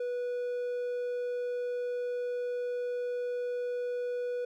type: tone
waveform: triangle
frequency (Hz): 490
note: B4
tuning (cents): -14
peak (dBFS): -29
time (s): 0-4.45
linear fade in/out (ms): 5
effects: none